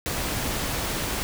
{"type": "noise", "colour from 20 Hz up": "pink", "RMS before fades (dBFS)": -28, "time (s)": [0.06, 1.23], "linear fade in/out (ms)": 0, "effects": []}